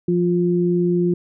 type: tone pair together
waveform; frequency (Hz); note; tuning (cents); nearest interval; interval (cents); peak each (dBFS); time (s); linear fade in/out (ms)
sine; 174.61 / 351.9; F3 / F4; 0 / +13; octave; 1213; -18; 0.08-1.14; 5
effects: none